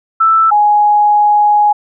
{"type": "tone pair in turn", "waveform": "sine", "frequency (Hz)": [1323, 833.4], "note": ["E6", "G#5"], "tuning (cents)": [6, 6], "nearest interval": "minor sixth", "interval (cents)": 800, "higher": "first", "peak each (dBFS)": -6, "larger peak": "neither", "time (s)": [[0.2, 0.51], [0.51, 1.73]], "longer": "second", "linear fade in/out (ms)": 10, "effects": []}